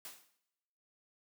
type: noise with exponential decay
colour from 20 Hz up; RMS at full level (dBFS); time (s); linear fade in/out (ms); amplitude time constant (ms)
white; -44; 0.05-0.37; 1; 68
effects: noise-tail reverb RT60 1.0 s tail -19 dB re dry + high-pass 200 Hz 12 dB/octave